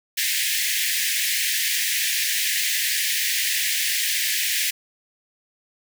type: high-pass noise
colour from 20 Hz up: pink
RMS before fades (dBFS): -23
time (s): 0.17-4.71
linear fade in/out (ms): 10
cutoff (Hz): 1700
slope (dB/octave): 96
effects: none